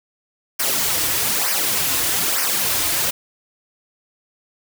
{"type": "noise with flanger", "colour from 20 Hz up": "white", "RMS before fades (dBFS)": -20, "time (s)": [0.59, 3.11], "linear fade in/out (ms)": 10, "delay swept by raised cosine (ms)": [0.26, 5.26], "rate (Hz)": 1.1, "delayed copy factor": -0.7, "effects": []}